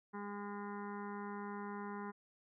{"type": "harmonic tone", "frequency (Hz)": 203.7, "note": "G#3", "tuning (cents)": -33, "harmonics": [1, 2, 4, 5, 6, 7, 8, 9, 10], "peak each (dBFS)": [-45, -48, -51, -49, -57, -54, -64, -57, -66], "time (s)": [0.13, 2.12], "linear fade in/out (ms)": 20, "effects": []}